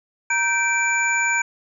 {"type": "tone cluster", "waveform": "sine", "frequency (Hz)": [938, 1555, 2337, 6860], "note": ["A#5", "G6", "D7", "A8"], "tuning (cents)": [11, -14, -9, -45], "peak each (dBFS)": [-26, -22, -21, -27], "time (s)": [0.3, 1.42], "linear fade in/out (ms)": 5, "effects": []}